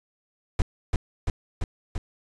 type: noise with echo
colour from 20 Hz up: brown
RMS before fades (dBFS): -20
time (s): 0.59-0.62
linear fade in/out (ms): 2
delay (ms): 340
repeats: 4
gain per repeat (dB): -2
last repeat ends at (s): 1.98
effects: resampled to 22050 Hz